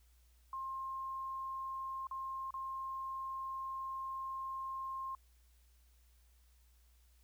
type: tone with dropouts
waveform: sine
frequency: 1063 Hz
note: C6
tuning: 27 cents sharp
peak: -39 dBFS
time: 0.53-5.15 s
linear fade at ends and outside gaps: 2 ms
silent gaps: 2.07-2.111 / 2.507-2.54 s
effects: added 60 Hz sine -64 dBFS peak until 7.23 s + white hiss -74 dBFS RMS until 7.23 s